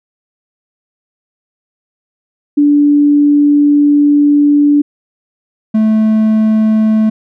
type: tone pair in turn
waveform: sine / triangle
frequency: 290.9 / 217.9 Hz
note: D4 / A3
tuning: -16 / -17 cents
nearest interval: perfect fourth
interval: 501 cents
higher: first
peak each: -5 dBFS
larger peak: neither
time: 2.57-4.82 / 5.74-7.1 s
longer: first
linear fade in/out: 10 ms
effects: none